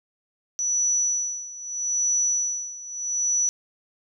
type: tone with tremolo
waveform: sine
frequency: 5920 Hz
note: F#8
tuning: in tune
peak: -19 dBFS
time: 0.59-3.49 s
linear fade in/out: 0 ms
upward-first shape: sine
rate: 0.79 Hz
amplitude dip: 85%
effects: none